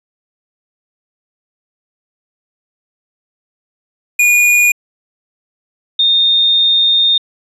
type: tone pair in turn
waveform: square / sine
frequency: 2442 / 3659 Hz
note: D#7 / A#7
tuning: -33 / -33 cents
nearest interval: perfect fifth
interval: 700 cents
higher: second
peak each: -8 dBFS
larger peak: neither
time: 4.19-4.72 / 5.99-7.18 s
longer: second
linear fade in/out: 5 ms
effects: resampled to 32000 Hz